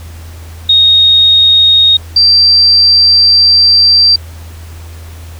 sine tone pair in turn, 3729 / 4698 Hz, A#7 / D8, 0 / 0 cents, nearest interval major third, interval 400 cents, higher second, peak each -3 dBFS, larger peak neither, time 0.69-1.97 / 2.16-4.16 s, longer second, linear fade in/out 5 ms, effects added 82 Hz sine -26 dBFS peak until 5.39 s + pink hiss -37 dBFS RMS until 5.39 s

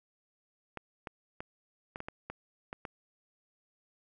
clicks, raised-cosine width 0.5 ms, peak -24 dBFS, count 9, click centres 0.773 / 1.072 / 1.405 / 1.959 / 2.004 / 2.085 / 2.3 / 2.729 / 2.852 s, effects none

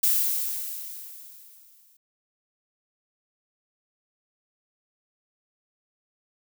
violet noise with exponential decay, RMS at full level -20 dBFS, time 0.03-1.97 s, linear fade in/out 5 ms, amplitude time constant 420 ms, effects none

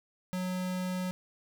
square tone, 183.3 Hz, F#3, 16 cents flat, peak -32 dBFS, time 0.33-1.11 s, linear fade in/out 0 ms, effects none

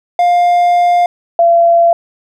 triangle / sine tone pair in turn, 704 / 680.8 Hz, F5 / F5, +14 / -44 cents, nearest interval minor second, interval 58 cents, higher first, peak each -5 dBFS, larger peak neither, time 0.19-1.06 / 1.39-1.93 s, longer first, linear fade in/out 2 ms, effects none

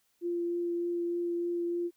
sine tone with vibrato, 345.5 Hz, F4, 19 cents flat, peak -29 dBFS, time 0.21-1.91 s, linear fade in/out 50 ms, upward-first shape triangle, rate 3.3 Hz, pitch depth 11 cents each way, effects white hiss -73 dBFS RMS until 1.96 s

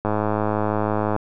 click train, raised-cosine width 1 ms, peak -8 dBFS, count 119, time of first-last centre 0.05-1.163 s, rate 106 Hz, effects none

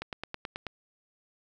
click train, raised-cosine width 0.3 ms, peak -19 dBFS, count 7, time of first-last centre 0.02-0.667 s, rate 9.27 Hz, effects none

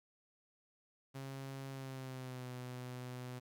sawtooth tone with pitch glide, 135.3 to 125.51 Hz, C#3 to B2, -42 to +28 cents, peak -40 dBFS, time 1.14-3.4 s, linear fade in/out 20 ms, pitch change -130 cents, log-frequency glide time 1.7-2.5 s, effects 12-bit

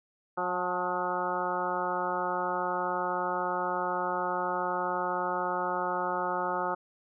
harmonic tone with a mistuned harmonic, 180.5 Hz, F#3, 43 cents flat, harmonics 1 / 2 / 3 / 4 / 5 / 6 / 7 / 8, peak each -43 / -37 / -36 / -36 / -33 / -39 / -34 / -40 dBFS, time 0.37-6.75 s, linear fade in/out 10 ms, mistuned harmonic 5, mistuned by -32 cents, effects none

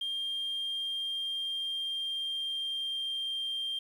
sine tone with pitch glide, 3200 to 3180 Hz, G7 to G7, +35 to +24 cents, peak -30 dBFS, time 0.01-3.79 s, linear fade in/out 5 ms, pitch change -11 cents, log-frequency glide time 0.57-3.52 s, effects tanh soft clip ceiling -29 dBFS + 10-bit

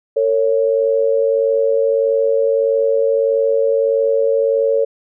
sine tone pair together, 452.8 / 554.4 Hz, A4 / C#5, +50 / 0 cents, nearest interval major third, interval 350 cents, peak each -15 dBFS, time 0.16-4.85 s, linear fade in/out 10 ms, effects none

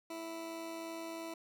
20% pulse tone with amplitude modulation, 329.6 Hz, E4, in tune, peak -35 dBFS, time 0.1-1.34 s, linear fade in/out 5 ms, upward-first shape sine, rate 103 Hz, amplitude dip 30%, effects none

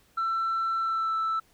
sine tone with pitch glide, 1340 to 1320.8 Hz, E6 to E6, +28 to +3 cents, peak -23 dBFS, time 0.17-1.4 s, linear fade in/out 10 ms, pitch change -25 cents, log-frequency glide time 0.8-1.16 s, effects tanh soft clip ceiling -23 dBFS + pink hiss -63 dBFS RMS until 1.53 s

